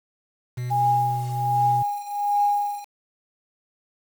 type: tone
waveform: triangle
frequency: 123.6 Hz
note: B2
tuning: 2 cents sharp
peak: -24 dBFS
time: 0.57-1.83 s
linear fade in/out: 10 ms
type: tone with tremolo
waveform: sine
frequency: 819 Hz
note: G#5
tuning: 24 cents flat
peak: -16 dBFS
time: 0.7-2.85 s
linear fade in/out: 20 ms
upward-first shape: triangle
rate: 1.3 Hz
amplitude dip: 90%
effects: 7-bit